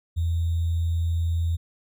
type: tone with sample-and-hold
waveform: sine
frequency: 83.7 Hz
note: E2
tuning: 27 cents sharp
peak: -21 dBFS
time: 0.16-1.57 s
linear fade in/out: 20 ms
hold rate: 3675 Hz
effects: none